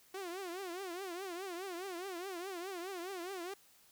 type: tone with vibrato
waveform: sawtooth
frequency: 366 Hz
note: F#4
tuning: 19 cents flat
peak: -37 dBFS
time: 0.14-3.54 s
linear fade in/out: 5 ms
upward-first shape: triangle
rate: 4.8 Hz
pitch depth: 170 cents each way
effects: white hiss -65 dBFS RMS until 3.91 s